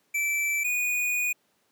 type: tone pair in turn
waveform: square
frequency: 2325 / 2463 Hz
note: D7 / D#7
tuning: -18 / -18 cents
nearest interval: minor second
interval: 100 cents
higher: second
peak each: -25 dBFS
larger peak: neither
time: 0.14-0.64 / 0.64-1.33 s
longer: second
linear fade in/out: 10 ms
effects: pink hiss -69 dBFS RMS until 1.71 s + high-pass 200 Hz 12 dB/octave